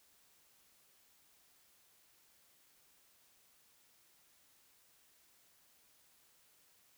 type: silence
effects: white hiss -69 dBFS RMS until 6.97 s